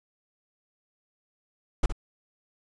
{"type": "noise with echo", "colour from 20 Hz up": "brown", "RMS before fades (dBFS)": -18, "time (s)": [1.83, 1.86], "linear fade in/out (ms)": 5, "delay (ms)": 64, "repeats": 1, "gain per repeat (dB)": -10, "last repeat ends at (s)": 1.924, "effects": ["resampled to 22050 Hz"]}